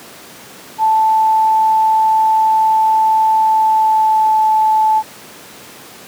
sine tone with pitch glide, 878 to 870.4 Hz, A5 to A5, -4 to -19 cents, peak -9 dBFS, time 0.78-5.03 s, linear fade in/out 50 ms, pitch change -15 cents, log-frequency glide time 3.37-4.39 s, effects pink hiss -36 dBFS RMS until 6.07 s + high-pass 200 Hz 12 dB/octave

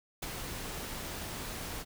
pink noise with ADSR envelope, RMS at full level -35 dBFS, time 0.22-1.85 s, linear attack 8 ms, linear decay 25 ms, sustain -5 dB, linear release 47 ms, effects none

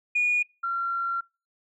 sine tone pair in turn, 2448 / 1371.1 Hz, D#7 / F6, -29 / -32 cents, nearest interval minor seventh, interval 1003 cents, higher first, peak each -19 / -25 dBFS, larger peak first, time 0.15-0.43 / 0.63-1.21 s, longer second, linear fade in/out 10 ms, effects noise-tail reverb RT60 0.3 s tail -26 dB re dry + tanh soft clip ceiling -16 dBFS

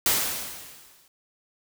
white noise with exponential decay, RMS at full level -20 dBFS, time 0.06-1.08 s, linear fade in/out 2 ms, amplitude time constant 220 ms, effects none

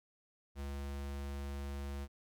square tone, 70 Hz, C#2, 18 cents sharp, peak -40 dBFS, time 0.55-2.08 s, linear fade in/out 50 ms, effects none

